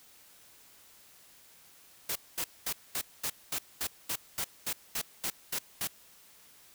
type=noise bursts; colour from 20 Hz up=white; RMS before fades=-33 dBFS; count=14; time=2.09-5.874 s; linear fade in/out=5 ms; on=66 ms; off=220 ms; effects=white hiss -58 dBFS RMS until 6.74 s